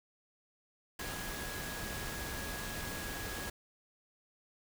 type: tone in noise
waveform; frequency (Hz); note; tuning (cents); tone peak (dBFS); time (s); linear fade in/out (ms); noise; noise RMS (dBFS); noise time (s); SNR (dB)
sine; 1661.2; G#6; 0; -46; 0.99-3.5; 5; pink; -41; 0.99-3.5; -8
effects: none